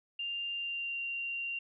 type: tone with pitch glide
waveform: sine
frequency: 2794 to 2767 Hz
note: F7 to F7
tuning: 0 to -17 cents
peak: -34 dBFS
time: 0.19-1.59 s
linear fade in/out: 5 ms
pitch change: -17 cents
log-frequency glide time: 0.53-0.99 s
effects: none